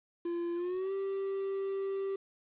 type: tone with pitch glide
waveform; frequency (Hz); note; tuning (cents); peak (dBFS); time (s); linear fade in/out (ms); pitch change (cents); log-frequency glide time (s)
triangle; 343.6 to 390.2; F4 to G4; -28 to -8; -30; 0.25-2.16; 5; +220; 0.55-0.92
effects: resampled to 8000 Hz + 10-bit